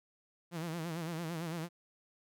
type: tone with vibrato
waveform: sawtooth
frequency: 165.7 Hz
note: E3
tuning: 9 cents sharp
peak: -33 dBFS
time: 0.51-1.69 s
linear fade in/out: 50 ms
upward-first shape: sine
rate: 8.9 Hz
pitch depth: 97 cents each way
effects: none